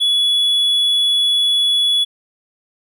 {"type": "tone", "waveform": "triangle", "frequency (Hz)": 3398, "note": "G#7", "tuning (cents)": 39, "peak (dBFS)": -11, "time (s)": [0, 2.05], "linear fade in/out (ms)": 20, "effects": []}